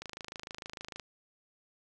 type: click train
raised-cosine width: 0.2 ms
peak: -24 dBFS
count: 27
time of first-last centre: 0.02-0.997 s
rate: 26.6 Hz
effects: none